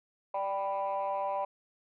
sine chord, G major, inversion second, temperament equal, 587.3 / 784 / 987.8 Hz, D5 / G5 / B5, 0 / 0 / 0 cents, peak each -33 dBFS, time 0.34-1.45 s, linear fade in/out 5 ms, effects tanh soft clip ceiling -25 dBFS

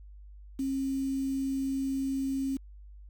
sine tone with quantisation, 269.7 Hz, C#4, 47 cents flat, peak -28 dBFS, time 0.59-2.57 s, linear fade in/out 5 ms, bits 8, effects added 50 Hz sine -46 dBFS peak until 3.09 s

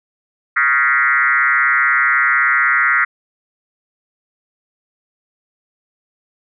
sine tone with frequency modulation, 1661.2 Hz, G#6, in tune, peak -11 dBFS, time 0.56-3.05 s, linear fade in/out 10 ms, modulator 136 Hz, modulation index 3, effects none

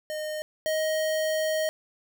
square tone pair in turn, 614 / 626.9 Hz, D#5 / D#5, -23 / +13 cents, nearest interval unison, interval 36 cents, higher second, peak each -31 / -25 dBFS, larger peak second, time 0.1-0.42 / 0.66-1.69 s, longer second, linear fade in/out 0 ms, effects none

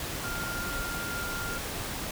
sine tone in noise, 1400 Hz, F6, 4 cents sharp, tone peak -35 dBFS, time 0.24-1.58 s, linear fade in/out 2 ms, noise pink, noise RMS -35 dBFS, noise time 0-2.11 s, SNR -3 dB, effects none

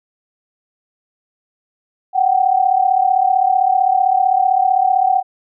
sine tone pair together, 739 / 774.6 Hz, F#5 / G5, -2 / -21 cents, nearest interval minor second, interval 81 cents, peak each -14 dBFS, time 2.13-5.23 s, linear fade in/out 50 ms, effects none

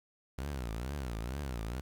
sawtooth tone with vibrato, 62.8 Hz, B1, 30 cents sharp, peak -32 dBFS, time 0.38-1.81 s, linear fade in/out 5 ms, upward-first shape triangle, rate 2.2 Hz, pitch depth 300 cents each way, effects 10-bit

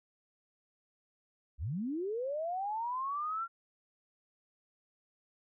sine linear sweep, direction up, 52 to 1384 Hz, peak -33 dBFS, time 1.58-3.48 s, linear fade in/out 50 ms, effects none

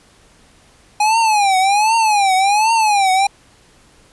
square tone with vibrato, 827 Hz, G#5, 8 cents flat, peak -12 dBFS, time 1-3.27 s, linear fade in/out 5 ms, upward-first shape triangle, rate 1.3 Hz, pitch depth 190 cents each way, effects pink hiss -50 dBFS RMS until 4.12 s + resampled to 24000 Hz

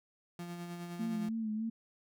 35% pulse tone with tremolo, 173.5 Hz, F3, 11 cents flat, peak -38 dBFS, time 0.39-1.29 s, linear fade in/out 2 ms, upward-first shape sine, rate 9.7 Hz, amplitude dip 35%
sine tone with vibrato, 220 Hz, A3, in tune, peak -33 dBFS, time 0.99-1.7 s, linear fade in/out 10 ms, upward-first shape sine, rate 3.3 Hz, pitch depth 50 cents each way
effects none

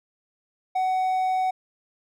triangle tone, 748 Hz, F#5, 19 cents sharp, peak -19 dBFS, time 0.75-1.51 s, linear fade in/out 10 ms, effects none

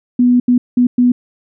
sine tone bursts at uneven times, 246 Hz, B3, 7 cents flat, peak -7 dBFS, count 4, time 0.19-0.4 / 0.48-0.58 / 0.77-0.87 / 0.98-1.12 s, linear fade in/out 5 ms, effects none

